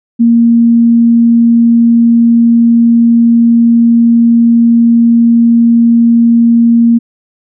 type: tone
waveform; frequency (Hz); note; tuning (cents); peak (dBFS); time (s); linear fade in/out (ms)
sine; 233.1; A#3; 0; -3; 0.19-6.99; 20
effects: none